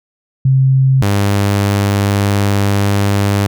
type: tone pair in turn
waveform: sine / sawtooth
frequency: 132.9 / 100.56 Hz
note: C3 / G2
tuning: +27 / +45 cents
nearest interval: perfect fourth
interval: 482 cents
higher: first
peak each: -7 dBFS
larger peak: neither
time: 0.45-1.02 / 1.02-3.47 s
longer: second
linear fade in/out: 5 ms
effects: none